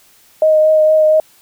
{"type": "tone with vibrato", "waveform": "sine", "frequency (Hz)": 622.3, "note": "D#5", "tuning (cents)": 0, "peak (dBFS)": -7, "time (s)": [0.42, 1.2], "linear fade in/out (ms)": 2, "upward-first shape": "triangle", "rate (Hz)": 4.3, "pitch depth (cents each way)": 16, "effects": ["white hiss -49 dBFS RMS until 1.41 s"]}